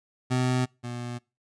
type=tone pair in turn; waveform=25% pulse; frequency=126.9 / 121.15 Hz; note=B2 / B2; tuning=+47 / -33 cents; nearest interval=minor second; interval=80 cents; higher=first; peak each=-19 / -29 dBFS; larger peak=first; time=0.3-0.66 / 0.83-1.19 s; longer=neither; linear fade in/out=20 ms; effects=noise-tail reverb RT60 0.3 s tail -26 dB re dry + resampled to 22050 Hz